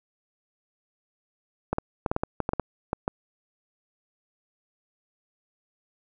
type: clicks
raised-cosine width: 1 ms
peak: -11 dBFS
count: 12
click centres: 1.73 / 1.784 / 2.062 / 2.115 / 2.164 / 2.235 / 2.403 / 2.491 / 2.534 / 2.597 / 2.931 / 3.079 s
effects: none